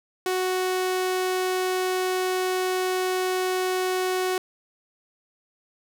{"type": "tone", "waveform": "sawtooth", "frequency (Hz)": 370, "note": "F#4", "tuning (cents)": 0, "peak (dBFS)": -19, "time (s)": [0.26, 4.38], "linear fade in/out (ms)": 2, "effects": []}